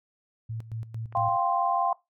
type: tone with tremolo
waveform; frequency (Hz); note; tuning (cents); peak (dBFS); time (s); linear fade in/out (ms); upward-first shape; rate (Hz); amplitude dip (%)
sine; 112.6; A2; +40; -31; 0.49-1.37; 10; square; 4.4; 75
type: click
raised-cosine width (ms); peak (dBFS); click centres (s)
0.5; -33; 1.125
type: chord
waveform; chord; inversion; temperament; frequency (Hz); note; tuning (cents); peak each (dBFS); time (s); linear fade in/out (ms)
sine; F suspended second; none; equal; 698.5 / 784 / 1046.5; F5 / G5 / C6; 0 / 0 / 0; -27; 1.15-1.93; 2
effects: noise-tail reverb RT60 0.2 s tail -21 dB re dry